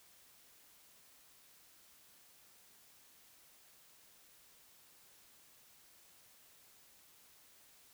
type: silence
effects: white hiss -64 dBFS RMS until 7.93 s